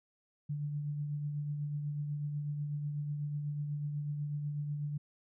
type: tone with tremolo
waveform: sine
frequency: 146.83 Hz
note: D3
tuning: in tune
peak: -32 dBFS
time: 0.49-4.98 s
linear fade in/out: 10 ms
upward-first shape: triangle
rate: 8.1 Hz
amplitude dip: 40%
effects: none